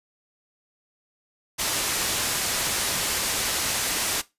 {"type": "low-pass noise", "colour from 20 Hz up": "white", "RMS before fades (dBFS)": -26, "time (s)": [1.58, 4.22], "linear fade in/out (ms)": 20, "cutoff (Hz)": 10000, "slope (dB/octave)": 12, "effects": ["noise-tail reverb RT60 0.2 s tail -18 dB re dry", "resampled to 32000 Hz"]}